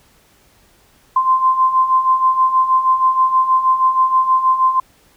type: beating tone pair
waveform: sine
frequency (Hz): 1036 / 1042.3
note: C6 / C6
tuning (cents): -17 / -7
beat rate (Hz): 6.3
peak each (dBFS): -18 / -12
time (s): 1.16-4.8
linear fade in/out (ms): 5
effects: pink hiss -53 dBFS RMS until 5.16 s